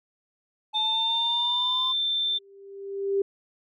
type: exponential sweep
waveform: triangle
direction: up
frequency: 857 to 1039 Hz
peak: -28 dBFS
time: 0.73-1.93 s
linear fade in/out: 20 ms
type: tone with pitch glide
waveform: sine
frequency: 3594 to 3561 Hz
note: A7 to A7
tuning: +36 to +20 cents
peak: -23 dBFS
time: 0.74-2.39 s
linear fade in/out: 20 ms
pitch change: -16 cents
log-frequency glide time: 1.1-1.93 s
type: tone with exponential growth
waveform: sine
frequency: 395.1 Hz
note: G4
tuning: 14 cents sharp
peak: -19 dBFS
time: 2.25-3.22 s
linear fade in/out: 5 ms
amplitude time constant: 210 ms
effects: none